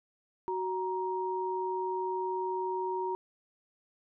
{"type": "tone pair together", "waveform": "sine", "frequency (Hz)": [372.6, 939], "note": ["F#4", "A#5"], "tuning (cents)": [12, 12], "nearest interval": "octave + major third", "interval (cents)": 1600, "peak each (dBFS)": [-33, -33], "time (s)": [0.48, 3.15], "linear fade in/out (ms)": 0, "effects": []}